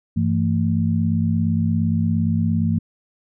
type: tone cluster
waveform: sine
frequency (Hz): 98.3 / 167 / 224.3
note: G2 / E3 / A3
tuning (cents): +5 / +23 / +34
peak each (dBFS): -21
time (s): 0.16-2.79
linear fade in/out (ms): 10
effects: none